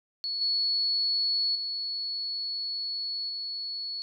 sine tone with level steps, 4395 Hz, C#8, 16 cents flat, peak -29 / -24 / -30 / -32 dBFS, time 0.24-4.02 s, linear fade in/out 0 ms, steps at 0.41 / 1.55 / 3.29 s, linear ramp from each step 5 ms, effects none

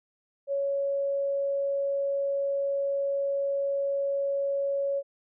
sine tone, 557 Hz, C#5, 8 cents sharp, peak -25 dBFS, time 0.47-5.03 s, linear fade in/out 50 ms, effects none

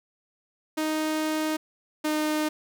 sawtooth tone pair in turn, 311.1 / 306.3 Hz, D#4 / D#4, 0 / -27 cents, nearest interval unison, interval 27 cents, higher first, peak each -21 / -20 dBFS, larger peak second, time 0.77-1.57 / 2.04-2.49 s, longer first, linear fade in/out 10 ms, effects none

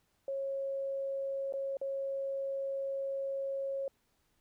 sine tone with dropouts, 546 Hz, C#5, 26 cents flat, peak -33 dBFS, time 0.28-3.88 s, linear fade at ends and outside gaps 2 ms, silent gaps 1.525-1.537 / 1.77-1.814 s, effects pink hiss -75 dBFS RMS until 4.4 s

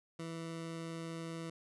20% pulse tone with vibrato, 164.81 Hz, E3, in tune, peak -36 dBFS, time 0.19-1.5 s, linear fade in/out 5 ms, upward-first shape sine, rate 20 Hz, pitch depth 10 cents each way, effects resampled to 24000 Hz

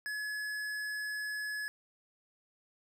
sine tone with tanh clipping, 1700 Hz, G#6, 40 cents sharp, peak -37 dBFS, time 0.06-1.68 s, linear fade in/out 0 ms, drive 16 dB, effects none

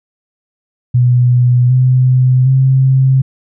sine tone with pitch steps, 123.47 / 127.9 / 132.48 Hz, B2 / C3 / C3, 0 / -39 / +22 cents, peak -6 dBFS, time 0.94-3.22 s, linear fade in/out 10 ms, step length 760 ms, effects none

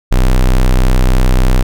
square tone, 31.69 Hz, B0, 46 cents sharp, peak -7 dBFS, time 0.11-1.63 s, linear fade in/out 10 ms, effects none

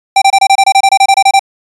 square tone bursts, 784 Hz, G5, in tune, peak -4 dBFS, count 15, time 0.16-1.394 s, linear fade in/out 5 ms, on 58 ms, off 26 ms, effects resampled to 22050 Hz

